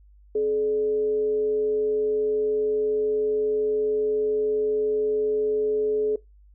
sine tone with frequency modulation, 426.4 Hz, G#4, 46 cents sharp, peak -20 dBFS, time 0.35-6.16 s, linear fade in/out 5 ms, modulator 163 Hz, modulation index 0.2, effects noise-tail reverb RT60 0.2 s tail -21 dB re dry + added 50 Hz sine -50 dBFS peak until 6.54 s

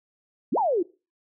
sine exponential two-way sweep, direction up then down, 174.61 to 987.8 to 321.6 Hz, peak -20 dBFS, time 0.52-0.83 s, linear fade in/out 10 ms, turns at 0.58 s, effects noise-tail reverb RT60 0.3 s tail -20 dB re dry

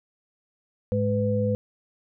sine tone cluster, 106.4 / 210 / 500 Hz, G#2 / G#3 / B4, +42 / +19 / +21 cents, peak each -25 / -27 / -25 dBFS, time 0.92-1.55 s, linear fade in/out 0 ms, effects none

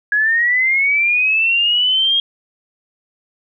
sine linear sweep, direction up, 1661.2 to 3257 Hz, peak -12 dBFS, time 0.12-2.2 s, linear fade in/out 2 ms, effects none

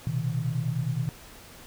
sine tone cluster, 120.7 / 130.4 / 159.2 Hz, B2 / C3 / D#3, -39 / -5 / +40 cents, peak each -30 dBFS, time 0.07-1.09 s, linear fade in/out 0 ms, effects pink hiss -48 dBFS RMS until 1.66 s

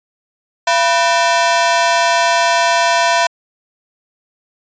sawtooth ring-modulated tone, 830.6 Hz, G#5, in tune, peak -4 dBFS, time 0.67-3.27 s, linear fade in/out 5 ms, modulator 150 Hz, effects resampled to 16000 Hz

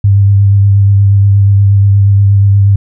sine tone with vibrato, 99.7 Hz, G2, 30 cents sharp, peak -3 dBFS, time 0.04-2.76 s, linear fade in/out 5 ms, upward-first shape sine, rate 8.4 Hz, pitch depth 21 cents each way, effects none

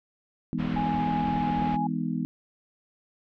sine chord, E major seventh, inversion none, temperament just, 164.81 / 206 / 247.2 / 309 Hz, E3 / G#3 / B3 / D#4, 0 / -14 / +2 / -12 cents, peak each -31 / -32 / -30 / -36 dBFS, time 0.53-2.25 s, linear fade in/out 0 ms
pink low-pass noise, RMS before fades -37 dBFS, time 0.58-1.77 s, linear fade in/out 20 ms, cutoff 3100 Hz, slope 24 dB/octave
sine tone, 830.6 Hz, G#5, in tune, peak -27 dBFS, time 0.76-1.87 s, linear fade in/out 5 ms
effects none

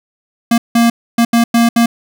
square tone bursts at uneven times, 233.4 Hz, A#3, 2 cents sharp, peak -8 dBFS, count 6, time 0.51-0.58 / 0.75-0.9 / 1.18-1.25 / 1.33-1.44 / 1.54-1.69 / 1.76-1.86 s, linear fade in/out 5 ms, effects none

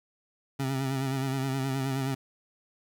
25% pulse tone with vibrato, 134.1 Hz, C3, 43 cents sharp, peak -24 dBFS, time 0.59-2.15 s, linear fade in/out 10 ms, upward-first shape sine, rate 9.5 Hz, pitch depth 45 cents each way, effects 11-bit

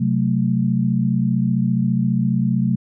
sine chord, F# diminished, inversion second, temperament equal, 130.81 / 185 / 220 Hz, C3 / F#3 / A3, 0 / 0 / 0 cents, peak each -20 dBFS, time 0-2.76 s, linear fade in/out 10 ms, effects none

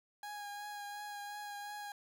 30% pulse tone with vibrato, 823 Hz, G#5, 16 cents flat, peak -40 dBFS, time 0.23-1.92 s, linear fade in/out 2 ms, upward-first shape triangle, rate 2.8 Hz, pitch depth 22 cents each way, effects none

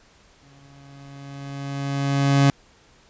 30% pulse tone with exponential growth, 139.4 Hz, C#3, 10 cents sharp, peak -10 dBFS, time 0.43-2.5 s, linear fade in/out 0 ms, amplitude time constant 450 ms, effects pink hiss -55 dBFS RMS until 3.09 s + resampled to 16000 Hz

